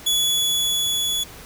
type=tone with level ramp; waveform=sawtooth; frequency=3400 Hz; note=G#7; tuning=40 cents sharp; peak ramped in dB=-14 to -18 dBFS; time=0.06-1.24 s; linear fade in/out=10 ms; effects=pink hiss -41 dBFS RMS until 1.45 s